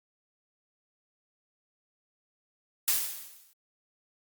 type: noise with exponential decay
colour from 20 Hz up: blue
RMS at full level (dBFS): -23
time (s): 2.88-3.53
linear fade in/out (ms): 0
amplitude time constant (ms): 140
effects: Opus 48 kbps